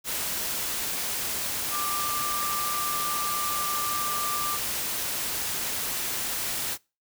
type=tone in noise; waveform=sine; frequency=1184 Hz; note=D6; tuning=14 cents sharp; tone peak=-29 dBFS; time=1.7-4.59 s; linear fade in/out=50 ms; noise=white; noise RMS=-30 dBFS; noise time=0.04-6.78 s; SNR=-2 dB; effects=noise-tail reverb RT60 0.3 s tail -25 dB re dry